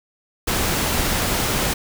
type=noise; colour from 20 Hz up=pink; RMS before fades=-21 dBFS; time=0.47-1.74 s; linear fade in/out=10 ms; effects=none